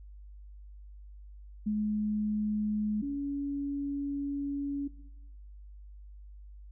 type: tone pair in turn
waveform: sine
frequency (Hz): 211.4 / 282.2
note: G#3 / C#4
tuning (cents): +31 / +31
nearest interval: perfect fourth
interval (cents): 500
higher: second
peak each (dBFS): -27 / -31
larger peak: first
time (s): 1.66-3.02 / 3.02-4.88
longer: second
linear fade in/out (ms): 10
effects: noise-tail reverb RT60 1.0 s tail -18 dB re dry + added 50 Hz sine -46 dBFS peak until 6.71 s